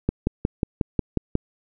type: click train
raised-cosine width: 3 ms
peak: -7 dBFS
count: 8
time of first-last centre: 0.09-1.354 s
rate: 5.54 Hz
effects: none